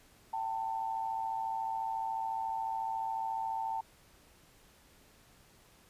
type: tone pair together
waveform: sine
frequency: 777.9 / 892 Hz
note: G5 / A5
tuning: -14 / +23 cents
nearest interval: major second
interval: 237 cents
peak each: -38 / -34 dBFS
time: 0.33-3.81 s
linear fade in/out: 5 ms
effects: pink hiss -62 dBFS RMS until 5.89 s + resampled to 32000 Hz